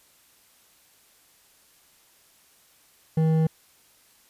sine tone with hard clipping, 159.5 Hz, D#3, 43 cents sharp, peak -20 dBFS, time 3.17-3.47 s, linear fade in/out 5 ms, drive 8 dB, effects white hiss -59 dBFS RMS until 4.29 s + resampled to 32000 Hz

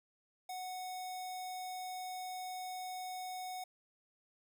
square tone with notch filter, 738 Hz, F#5, 5 cents flat, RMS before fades -43 dBFS, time 0.49-3.64 s, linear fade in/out 5 ms, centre 1500 Hz, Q 0.77, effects none

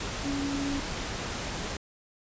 sine tone in noise, 280 Hz, C#4, 18 cents sharp, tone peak -29 dBFS, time 0.25-0.8 s, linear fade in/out 5 ms, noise pink, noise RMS -34 dBFS, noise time 0-1.77 s, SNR +2 dB, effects resampled to 16000 Hz

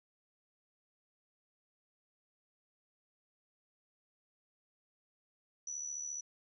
sine tone with amplitude modulation, 5920 Hz, F#8, in tune, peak -36 dBFS, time 5.67-6.21 s, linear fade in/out 5 ms, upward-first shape sine, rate 74.4 Hz, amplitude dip 60%, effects none

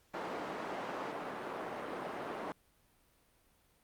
white band-pass noise, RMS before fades -41 dBFS, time 0.14-2.52 s, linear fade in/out 0 ms, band 250 to 930 Hz, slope 12 dB/octave, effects pink hiss -70 dBFS RMS until 3.83 s + Opus 48 kbps

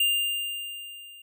square tone with level ramp, 2800 Hz, F7, 4 cents sharp, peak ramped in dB -20 to -46 dBFS, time 0-1.22 s, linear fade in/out 5 ms, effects none

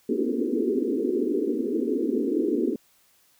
pink band-pass noise, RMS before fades -25 dBFS, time 0.09-2.76 s, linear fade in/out 5 ms, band 230 to 460 Hz, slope 96 dB/octave, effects white hiss -62 dBFS RMS until 3.39 s

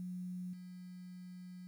sine tone with level steps, 181.1 Hz, F#3, 37 cents flat, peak -40 / -47 dBFS, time 0-1.67 s, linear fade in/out 0 ms, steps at 0.53 s, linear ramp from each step 5 ms, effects 11-bit

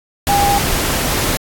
sine tone in noise, 806 Hz, G5, 48 cents sharp, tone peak -12 dBFS, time 0.29-0.58 s, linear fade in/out 0 ms, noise pink, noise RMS -17 dBFS, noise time 0.27-1.37 s, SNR +2 dB, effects AAC 64 kbps

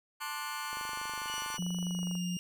sawtooth chord, D dominant seventh, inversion second, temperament just, 881 / 1057.2 / 1174.7 / 1468.3 Hz, A5 / C6 / D6 / F#6, +2 / +18 / 0 / -14 cents, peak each -38 dBFS, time 0.2-1.58 s, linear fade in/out 20 ms
click train, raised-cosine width 1 ms, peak -34 dBFS, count 36, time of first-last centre 0.73-2.153 s, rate 24.6 Hz
25% pulse tone with pitch glide, 2934 to 2828 Hz, F#7 to F7, -15 to +21 cents, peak -37 dBFS, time 1.28-2.39 s, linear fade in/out 0 ms, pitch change -64 cents, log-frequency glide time 1.84-2.2 s
sine tone, 177.4 Hz, F3, 27 cents sharp, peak -32 dBFS, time 1.59-2.37 s, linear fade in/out 2 ms
effects none

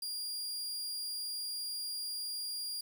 sawtooth tone, 4813 Hz, D8, 42 cents sharp, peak -34 dBFS, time 0.02-2.81 s, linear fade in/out 5 ms, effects 10-bit

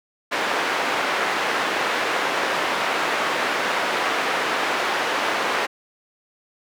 white band-pass noise, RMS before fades -23 dBFS, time 0.31-5.67 s, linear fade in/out 20 ms, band 360 to 1800 Hz, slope 12 dB/octave, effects none

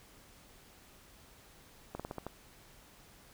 slowing click train, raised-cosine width 1 ms, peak -25 dBFS, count 6, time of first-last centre 1.95-2.266 s, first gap 46 ms, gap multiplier 1.16, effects pink hiss -59 dBFS RMS until 3.33 s

